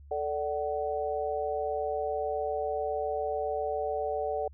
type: chord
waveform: sine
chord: D major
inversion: second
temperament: equal with one note detuned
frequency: 440 / 587.3 / 752.9 Hz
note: A4 / D5 / F#5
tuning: 0 / 0 / +30 cents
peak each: -33 dBFS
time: 0.11-4.48 s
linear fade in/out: 5 ms
effects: added 71 Hz sine -48 dBFS peak until 4.53 s